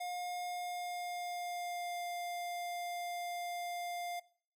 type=tone with pitch glide; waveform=square; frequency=713 to 701.6 Hz; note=F5 to F5; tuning=+36 to +8 cents; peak=-39 dBFS; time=0-4.2 s; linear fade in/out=10 ms; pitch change=-28 cents; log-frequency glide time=0.47-2.04 s; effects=noise-tail reverb RT60 0.5 s tail -20 dB re dry